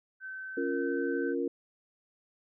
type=tone; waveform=sine; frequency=1535 Hz; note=G6; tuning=37 cents flat; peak=-38 dBFS; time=0.2-1.35 s; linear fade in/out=50 ms
type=chord; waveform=sine; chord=Bb minor; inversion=first; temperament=equal; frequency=277.2 / 349.2 / 466.2 Hz; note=Db4 / F4 / Bb4; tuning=0 / 0 / 0 cents; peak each=-33 dBFS; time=0.57-1.48 s; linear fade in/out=5 ms
effects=none